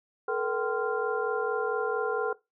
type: tone cluster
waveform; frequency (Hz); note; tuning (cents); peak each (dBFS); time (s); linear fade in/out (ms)
sine; 434.3 / 478.7 / 769 / 1038 / 1392; A4 / A#4 / G5 / C6 / F6; -23 / +46 / -33 / -14 / -6; -30 / -32 / -35 / -37 / -34; 0.28-2.33; 5
effects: noise-tail reverb RT60 0.2 s tail -19 dB re dry